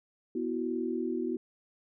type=chord; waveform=sine; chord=B suspended fourth; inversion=none; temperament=just; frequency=246.9 / 329.3 / 370.4 Hz; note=B3 / E4 / F#4; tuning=0 / -2 / +2 cents; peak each=-34 dBFS; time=0.35-1.37 s; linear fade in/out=5 ms; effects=none